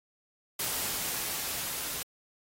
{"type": "noise with level ramp", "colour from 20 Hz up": "white", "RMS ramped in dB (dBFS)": [-32, -36], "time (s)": [0.59, 2.03], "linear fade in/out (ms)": 5, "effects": ["AAC 48 kbps"]}